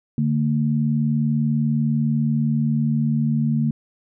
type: tone pair together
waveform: sine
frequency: 146.1 / 226.2 Hz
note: D3 / A3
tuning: -9 / +48 cents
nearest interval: minor sixth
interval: 757 cents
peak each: -20 dBFS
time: 0.18-3.71 s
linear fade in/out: 2 ms
effects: none